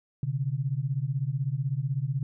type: beating tone pair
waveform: sine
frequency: 127.9 / 143.9 Hz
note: C3 / D3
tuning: -39 / -35 cents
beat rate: 16 Hz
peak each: -29 dBFS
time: 0.23-2.23 s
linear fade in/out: 2 ms
effects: none